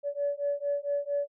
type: beating tone pair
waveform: sine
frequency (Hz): 570 / 574.4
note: C#5 / D5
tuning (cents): +48 / -39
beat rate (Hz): 4.4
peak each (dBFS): -30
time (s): 0.03-1.28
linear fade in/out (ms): 50
effects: tanh soft clip ceiling -20 dBFS